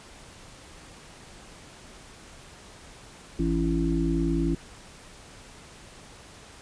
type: harmonic tone with a mistuned harmonic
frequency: 55 Hz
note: A1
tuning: in tune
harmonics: 1 / 3 / 5 / 6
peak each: -28 / -28 / -28 / -28 dBFS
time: 3.39-4.55 s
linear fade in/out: 5 ms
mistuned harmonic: 6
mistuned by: +23 cents
effects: pink hiss -48 dBFS RMS until 6.61 s + resampled to 22050 Hz